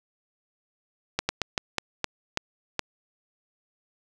slowing click train, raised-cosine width 0.2 ms, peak -7 dBFS, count 8, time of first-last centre 1.19-2.793 s, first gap 100 ms, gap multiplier 1.27, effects none

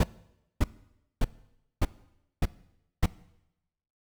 brown noise bursts, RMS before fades -21 dBFS, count 6, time 0-3.06 s, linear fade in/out 5 ms, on 35 ms, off 570 ms, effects noise-tail reverb RT60 0.9 s tail -20 dB re dry

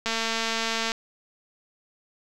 click train, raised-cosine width 0.2 ms, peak -10 dBFS, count 195, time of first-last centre 0.06-0.918 s, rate 226 Hz, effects none

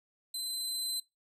25% pulse tone with level ramp, 4057 Hz, B7, 46 cents sharp, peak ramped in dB -30 to -27 dBFS, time 0.34-1 s, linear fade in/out 5 ms, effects noise-tail reverb RT60 0.2 s tail -21 dB re dry

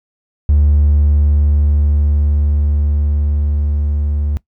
triangle tone with level ramp, 73.42 Hz, D2, in tune, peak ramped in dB -5 to -12 dBFS, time 0.49-4.37 s, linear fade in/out 0 ms, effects noise-tail reverb RT60 0.1 s tail -20 dB re dry + tanh soft clip ceiling -1 dBFS

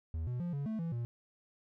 triangle tone with pitch steps, 80.7 / 123.2 / 174.4 / 141.3 / 219.5 / 166.5 / 118.6 Hz, E2 / B2 / F3 / C#3 / A3 / E3 / A#2, -36 / -4 / -2 / +34 / -4 / +18 / +30 cents, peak -32 dBFS, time 0.14-1.05 s, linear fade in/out 0 ms, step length 130 ms, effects none

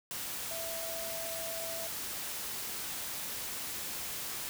sine tone in noise, 661 Hz, E5, 5 cents sharp, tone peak -41 dBFS, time 0.51-1.87 s, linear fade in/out 0 ms, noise white, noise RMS -39 dBFS, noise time 0.11-4.49 s, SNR -5 dB, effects none

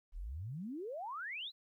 sine exponential sweep, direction up, 33.89 to 4186 Hz, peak -40 dBFS, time 0.12-1.52 s, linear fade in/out 50 ms, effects 13-bit

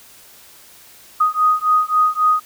sine beating tone pair, 1244.5 / 1248.2 Hz, D#6 / D#6, 0 / +5 cents, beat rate 3.7 Hz, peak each -16 dBFS, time 1.2-2.4 s, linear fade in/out 10 ms, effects white hiss -45 dBFS RMS until 2.45 s

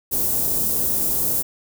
white band-stop noise, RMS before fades -21 dBFS, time 0.11-1.43 s, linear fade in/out 20 ms, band 470 to 11000 Hz, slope 12 dB/octave, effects none

